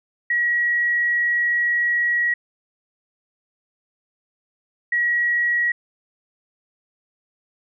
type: tone pair in turn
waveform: sine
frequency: 1913 / 1913 Hz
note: A#6 / A#6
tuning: +44 / +44 cents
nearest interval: unison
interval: 0 cents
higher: neither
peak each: -17 dBFS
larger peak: neither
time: 0.3-2.34 / 4.92-5.72 s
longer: first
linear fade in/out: 5 ms
effects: none